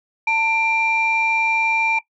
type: tone pair together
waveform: sine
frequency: 894 / 2370 Hz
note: A5 / D7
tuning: +27 / +15 cents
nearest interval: octave + perfect fourth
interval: 1688 cents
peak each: -19 / -16 dBFS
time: 0.27-1.99 s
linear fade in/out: 5 ms
effects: noise-tail reverb RT60 0.1 s tail -18 dB re dry + tanh soft clip ceiling -10 dBFS